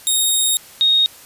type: tone pair in turn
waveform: 10% pulse / sine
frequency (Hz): 3729 / 3729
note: A#7 / A#7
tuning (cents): 0 / 0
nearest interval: unison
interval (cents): 0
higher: neither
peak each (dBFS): -6 / -11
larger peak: first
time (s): 0.07-0.57 / 0.81-1.06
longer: first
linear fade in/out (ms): 0
effects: white hiss -42 dBFS RMS until 1.25 s + resampled to 32000 Hz